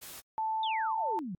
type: noise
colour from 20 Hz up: white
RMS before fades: -45 dBFS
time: 0.01-0.21 s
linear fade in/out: 20 ms
type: tone with pitch glide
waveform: sine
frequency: 880 to 888.2 Hz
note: A5 to A5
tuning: 0 to +16 cents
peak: -29 dBFS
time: 0.38-1.19 s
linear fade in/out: 0 ms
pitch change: +16 cents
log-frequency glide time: 0.52-1.03 s
type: exponential sweep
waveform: sine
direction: down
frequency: 3729 to 164.81 Hz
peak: -35 dBFS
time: 0.63-1.35 s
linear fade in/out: 2 ms
effects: AAC 64 kbps